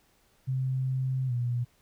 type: tone with pitch glide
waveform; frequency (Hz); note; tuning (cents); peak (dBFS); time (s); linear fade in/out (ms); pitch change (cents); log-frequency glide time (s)
sine; 130.81 to 121.35; C3 to B2; 0 to -30; -26; 0.47-1.65; 20; -130; 1.27-1.32
effects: pink hiss -66 dBFS RMS until 1.81 s